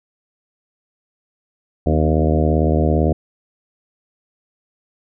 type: harmonic tone with a mistuned harmonic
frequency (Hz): 77.78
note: D#2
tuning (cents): 0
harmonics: 1 / 2 / 3 / 4 / 5 / 6 / 7 / 8 / 9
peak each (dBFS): -17 / -20 / -22 / -23 / -24 / -25 / -25 / -26 / -27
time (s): 1.86-3.13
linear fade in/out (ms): 5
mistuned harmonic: 3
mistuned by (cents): +50
effects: none